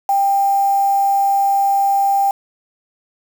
sine tone with quantisation, 792 Hz, G5, 18 cents sharp, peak -12 dBFS, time 0.09-2.31 s, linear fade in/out 2 ms, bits 5, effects none

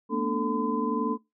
sine tone cluster, 222.6 / 244.1 / 294.9 / 440.9 / 1017 Hz, A3 / B3 / D4 / A4 / C6, +20 / -20 / +7 / +4 / -50 cents, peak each -31 dBFS, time 0.09-1.18 s, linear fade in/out 50 ms, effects noise-tail reverb RT60 0.2 s tail -21 dB re dry

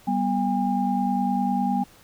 sine tone cluster, 194.6 / 244.4 / 808 Hz, G3 / B3 / G#5, -12 / -18 / -48 cents, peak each -25 dBFS, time 0.07-1.84 s, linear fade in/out 10 ms, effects pink hiss -53 dBFS RMS until 2.03 s

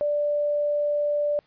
sine tone, 587.3 Hz, D5, in tune, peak -21 dBFS, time 0.01-1.39 s, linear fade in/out 0 ms, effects pink hiss -64 dBFS RMS until 1.46 s + resampled to 11025 Hz

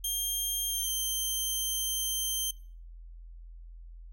10% pulse tone with pitch glide, 3200 to 3134 Hz, G7 to G7, +35 to -1 cents, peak -22 dBFS, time 0.04-2.51 s, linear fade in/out 5 ms, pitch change -36 cents, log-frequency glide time 0.68-0.91 s, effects noise-tail reverb RT60 0.5 s tail -24 dB re dry + added 42 Hz sine -44 dBFS peak until 4.12 s

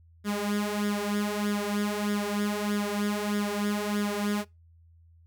sawtooth tone with flanger, 206.4 Hz, G#3, 10 cents flat, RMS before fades -29 dBFS, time 0.24-4.45 s, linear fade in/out 50 ms, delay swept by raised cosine 0.57 to 4.27 ms, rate 1.6 Hz, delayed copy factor +0.7, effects noise-tail reverb RT60 0.2 s tail -22 dB re dry + added 83 Hz sine -54 dBFS peak until 5.26 s

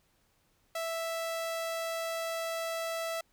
sawtooth tone, 659.3 Hz, E5, in tune, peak -29 dBFS, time 0.75-3.21 s, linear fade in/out 5 ms, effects pink hiss -71 dBFS RMS until 3.32 s

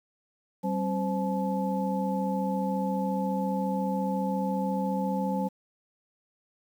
sine tone cluster, 192.2 / 266.6 / 519 / 862 Hz, G3 / C4 / C5 / A5, -34 / +33 / -14 / -36 cents, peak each -28 / -35 / -33 / -33 dBFS, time 0.63-5.49 s, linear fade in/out 20 ms, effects 9-bit

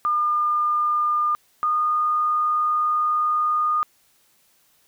sine tone pair in turn, 1207 / 1224.6 Hz, D6 / D#6, +47 / -28 cents, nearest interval unison, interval 25 cents, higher second, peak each -18 dBFS, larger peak neither, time 0.05-1.35 / 1.63-3.83 s, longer second, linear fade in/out 0 ms, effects white hiss -61 dBFS RMS until 4.87 s

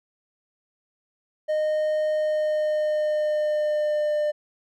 triangle tone with pitch glide, 615 to 599.6 Hz, D#5 to D5, -20 to +36 cents, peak -19 dBFS, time 1.48-4.32 s, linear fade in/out 20 ms, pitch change -44 cents, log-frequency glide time 2.12-4.18 s, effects none

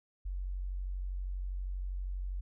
sine tone, 46.25 Hz, F#1, in tune, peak -34 dBFS, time 0.25-2.41 s, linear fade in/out 10 ms, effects none

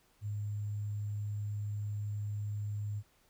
sine tone with sample-and-hold, 103.83 Hz, G#2, in tune, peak -34 dBFS, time 0.21-3.03 s, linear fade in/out 50 ms, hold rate 7350 Hz, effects pink hiss -69 dBFS RMS until 3.29 s

